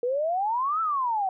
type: exponential two-way sweep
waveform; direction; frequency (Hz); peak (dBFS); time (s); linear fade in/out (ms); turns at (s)
sine; up then down; 471.8 to 1343 to 739; -23; 0.03-1.29; 2; 0.81
effects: none